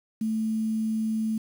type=tone with quantisation; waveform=sine; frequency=220 Hz; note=A3; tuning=in tune; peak=-24 dBFS; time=0.21-1.38 s; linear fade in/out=5 ms; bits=8; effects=none